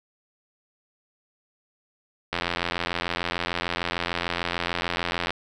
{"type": "click train", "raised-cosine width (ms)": 0.3, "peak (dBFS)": -9, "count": 259, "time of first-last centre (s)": [2.33, 5.306], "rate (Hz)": 86.7, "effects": []}